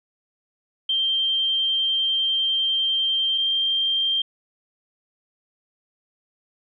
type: tone pair in turn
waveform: sine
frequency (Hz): 3155 / 3173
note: G7 / G7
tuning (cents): +10 / +20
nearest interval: unison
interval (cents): 10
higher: second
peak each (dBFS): -19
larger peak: neither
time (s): 0.89-3.38 / 3.38-4.22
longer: first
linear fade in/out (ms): 5
effects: none